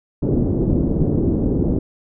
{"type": "low-pass noise", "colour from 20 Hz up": "white", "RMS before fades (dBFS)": -18, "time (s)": [0.22, 1.79], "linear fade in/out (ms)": 5, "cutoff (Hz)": 360, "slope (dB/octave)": 24, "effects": []}